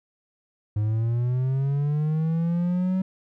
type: linear sweep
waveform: triangle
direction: up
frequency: 103.83 to 189.4 Hz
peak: -19 dBFS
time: 0.76-3.02 s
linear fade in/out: 5 ms
effects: none